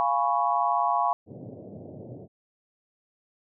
sine chord, C# dominant seventh, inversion first, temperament equal, 698.5 / 830.6 / 987.8 / 1108.7 Hz, E#5 / G#5 / B5 / C#6, 0 / 0 / 0 / 0 cents, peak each -27 dBFS, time 0-1.13 s, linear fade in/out 0 ms
pink band-pass noise, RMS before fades -42 dBFS, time 1.26-2.28 s, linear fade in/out 50 ms, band 100 to 650 Hz, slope 48 dB/octave
effects none

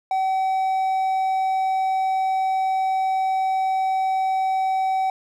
triangle tone, 762 Hz, G5, 49 cents flat, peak -17 dBFS, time 0.11-5.1 s, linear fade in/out 2 ms, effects none

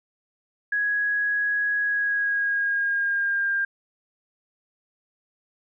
sine tone with pitch glide, 1665 to 1599.9 Hz, G#6 to G6, +4 to +35 cents, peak -21 dBFS, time 0.72-3.65 s, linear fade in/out 5 ms, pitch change -69 cents, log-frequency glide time 1.8-3.53 s, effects none

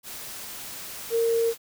sine tone in noise, 460.2 Hz, A#4, 22 cents flat, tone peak -20 dBFS, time 1.1-1.54 s, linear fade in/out 50 ms, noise white, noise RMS -38 dBFS, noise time 0.03-1.58 s, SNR +15 dB, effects none

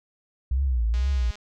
sine tone with vibrato, 61.74 Hz, B1, in tune, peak -20 dBFS, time 0.51-1.31 s, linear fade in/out 5 ms, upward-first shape triangle, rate 2.1 Hz, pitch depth 220 cents each way
click train, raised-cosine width 0.2 ms, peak -27 dBFS, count 87, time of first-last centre 0.94-1.355 s, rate 207 Hz
effects none

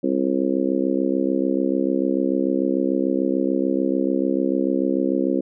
harmonic tone, 66.8 Hz, C2, 36 cents sharp, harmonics 3 / 4 / 5 / 6 / 7 / 8, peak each -27 / -22 / -23 / -30 / -29 / -28 dBFS, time 0.03-5.41 s, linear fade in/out 10 ms, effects none

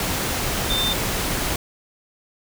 sine tone in noise, 3589 Hz, A7, 34 cents sharp, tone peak -21 dBFS, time 0.7-0.93 s, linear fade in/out 2 ms, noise pink, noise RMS -24 dBFS, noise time 0-1.56 s, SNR 0 dB, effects none

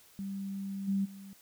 sine tone with level steps, 196 Hz, G3, in tune, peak -35 / -27 / -45 dBFS, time 0.19-1.33 s, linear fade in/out 0 ms, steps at 0.87 / 1.04 s, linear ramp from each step 20 ms, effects white hiss -60 dBFS RMS until 1.41 s

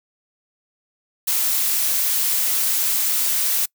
blue noise, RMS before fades -20 dBFS, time 1.27-3.66 s, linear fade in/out 10 ms, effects noise-tail reverb RT60 0.1 s tail -26 dB re dry

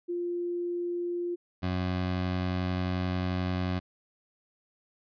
sine / 20% pulse tone pair in turn, 349.2 / 91.32 Hz, F4 / F#2, 0 / -22 cents, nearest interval octave + major seventh, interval 2322 cents, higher first, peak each -29 / -23 dBFS, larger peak second, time 0.08-1.36 / 1.62-3.8 s, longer second, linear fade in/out 20 ms, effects resampled to 11025 Hz

